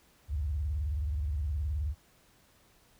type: tone with vibrato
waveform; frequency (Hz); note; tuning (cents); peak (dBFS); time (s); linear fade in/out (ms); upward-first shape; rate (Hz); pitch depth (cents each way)
sine; 73; D2; -10; -29; 0.28-1.95; 50; square; 19; 200
effects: pink hiss -64 dBFS RMS until 2.99 s